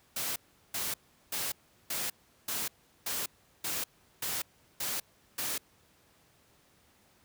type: noise bursts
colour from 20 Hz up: white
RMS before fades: -34 dBFS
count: 10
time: 0.16-5.58 s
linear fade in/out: 5 ms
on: 200 ms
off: 380 ms
effects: pink hiss -65 dBFS RMS until 7.24 s + high-pass 60 Hz 12 dB/octave